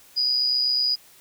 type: tone with amplitude modulation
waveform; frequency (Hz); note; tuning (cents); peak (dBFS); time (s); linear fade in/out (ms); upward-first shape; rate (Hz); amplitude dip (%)
sine; 4923; D#8; -19; -17; 0.16-0.96; 20; sine; 128; 50
effects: white hiss -52 dBFS RMS until 1.2 s